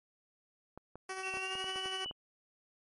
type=clicks; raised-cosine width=1 ms; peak=-33 dBFS; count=10; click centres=0.776 / 0.956 / 1.34 / 1.371 / 1.554 / 1.643 / 1.759 / 1.858 / 2.06 / 2.111 s
type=tone with tremolo; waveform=10% pulse; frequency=378.7 Hz; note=F#4; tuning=40 cents sharp; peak=-29 dBFS; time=1.09-2.05 s; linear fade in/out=5 ms; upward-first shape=sine; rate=12 Hz; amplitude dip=45%
type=tone with pitch glide; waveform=sine; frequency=2700 to 2961 Hz; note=E7 to F#7; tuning=+41 to +1 cents; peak=-38 dBFS; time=1.23-2.11 s; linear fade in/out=5 ms; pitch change=+160 cents; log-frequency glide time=1.37-1.69 s
effects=MP3 48 kbps